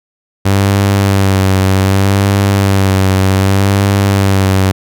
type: tone with vibrato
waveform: sawtooth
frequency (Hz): 97.4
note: G2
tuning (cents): -11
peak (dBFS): -4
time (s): 0.45-4.72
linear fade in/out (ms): 10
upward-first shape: sine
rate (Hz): 0.65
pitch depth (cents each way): 39
effects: none